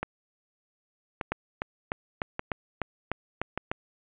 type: two click trains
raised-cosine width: 0.5 ms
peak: -13 / -15 dBFS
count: 9 / 4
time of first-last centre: 1.32-3.715 / 0.03-3.576 s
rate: 3.34 / 0.846 Hz
effects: resampled to 8000 Hz + 9-bit